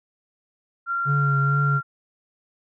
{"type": "tone", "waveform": "sine", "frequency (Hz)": 1380, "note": "F6", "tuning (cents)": -21, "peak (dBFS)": -22, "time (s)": [0.86, 1.83], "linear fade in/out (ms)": 50}
{"type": "tone with vibrato", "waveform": "triangle", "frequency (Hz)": 140.7, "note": "C#3", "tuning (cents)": 26, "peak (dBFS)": -17, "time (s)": [1.05, 1.81], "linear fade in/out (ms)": 50, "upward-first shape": "triangle", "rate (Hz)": 2.2, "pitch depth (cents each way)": 32}
{"effects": []}